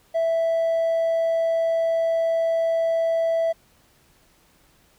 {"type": "tone", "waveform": "triangle", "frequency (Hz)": 659.3, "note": "E5", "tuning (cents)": 0, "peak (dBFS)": -16, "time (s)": [0.14, 3.53], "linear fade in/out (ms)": 20, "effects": ["tanh soft clip ceiling -14 dBFS", "pink hiss -59 dBFS RMS until 4.98 s"]}